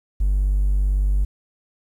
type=tone; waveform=triangle; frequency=49 Hz; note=G1; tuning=in tune; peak=-13 dBFS; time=0.2-1.25 s; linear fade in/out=10 ms; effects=tanh soft clip ceiling -11 dBFS + 9-bit